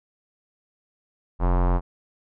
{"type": "tone with low-pass filter", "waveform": "square", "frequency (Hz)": 44.49, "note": "F1", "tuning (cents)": 33, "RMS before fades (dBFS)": -20, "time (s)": [1.39, 1.81], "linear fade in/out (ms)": 50, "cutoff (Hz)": 1000, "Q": 2.5, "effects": []}